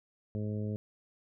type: harmonic tone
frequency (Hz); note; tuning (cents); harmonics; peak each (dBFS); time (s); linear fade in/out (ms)
105.6; G#2; +29; 1 / 2 / 3 / 4 / 5 / 6; -34 / -37 / -46 / -43 / -47 / -53; 0.35-0.76; 0
effects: none